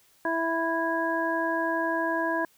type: harmonic tone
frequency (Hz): 329.6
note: E4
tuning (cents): 0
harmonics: 1 / 2 / 3 / 5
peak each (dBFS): -30 / -30 / -30 / -30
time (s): 0.25-2.45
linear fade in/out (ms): 2
effects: white hiss -62 dBFS RMS until 2.57 s